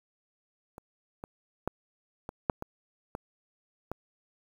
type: clicks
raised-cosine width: 1 ms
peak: -30 / -25 / -15 / -23 / -10 / -22 / -21 / -20 dBFS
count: 8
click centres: 0.781 / 1.239 / 1.676 / 2.291 / 2.498 / 2.624 / 3.151 / 3.916 s
effects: 8-bit